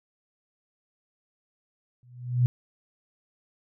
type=tone with exponential growth; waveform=sine; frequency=123.47 Hz; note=B2; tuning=in tune; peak=-15 dBFS; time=2.03-2.46 s; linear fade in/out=0 ms; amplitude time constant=93 ms; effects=none